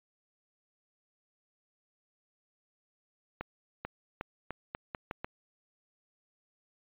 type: accelerating click train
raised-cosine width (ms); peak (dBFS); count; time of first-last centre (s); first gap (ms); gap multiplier
0.5; -21; 8; 3.41-5.245; 440; 0.82
effects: resampled to 8000 Hz